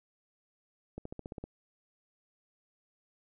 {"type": "accelerating click train", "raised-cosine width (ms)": 2, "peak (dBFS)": -27, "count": 8, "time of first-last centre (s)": [0.98, 1.44], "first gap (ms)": 74, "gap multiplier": 0.96, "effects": []}